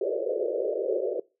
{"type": "band-pass noise", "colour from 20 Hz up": "pink", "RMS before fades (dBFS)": -28, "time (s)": [0.01, 1.2], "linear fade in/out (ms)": 5, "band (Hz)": [360, 610], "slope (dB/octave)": 96, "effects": ["noise-tail reverb RT60 0.3 s tail -23 dB re dry"]}